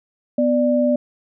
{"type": "tone pair together", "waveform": "sine", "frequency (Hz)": [248.5, 591], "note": ["B3", "D5"], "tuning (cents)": [11, 11], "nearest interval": "octave + minor third", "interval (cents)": 1500, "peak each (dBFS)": -17, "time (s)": [0.38, 0.96], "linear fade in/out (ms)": 5, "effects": []}